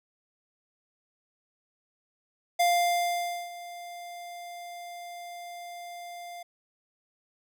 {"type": "tone with ADSR envelope", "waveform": "square", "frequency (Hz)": 698.5, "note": "F5", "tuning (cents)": 0, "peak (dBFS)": -21, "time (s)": [2.59, 6.43], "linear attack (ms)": 12, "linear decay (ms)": 890, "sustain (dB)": -19, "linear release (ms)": 7, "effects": []}